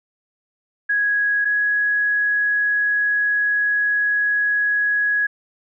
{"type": "tone pair in turn", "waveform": "sine", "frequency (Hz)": [1661.2, 1670.8], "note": ["G#6", "G#6"], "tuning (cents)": [0, 10], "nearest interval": "unison", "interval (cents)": 10, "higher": "second", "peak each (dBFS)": -16, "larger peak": "neither", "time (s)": [[0.89, 1.45], [1.45, 5.27]], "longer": "second", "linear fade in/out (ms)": 10, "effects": []}